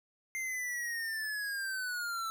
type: linear sweep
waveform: square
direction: down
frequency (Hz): 2100 to 1318.5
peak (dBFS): -35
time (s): 0.35-2.3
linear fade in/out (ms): 0
effects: 12-bit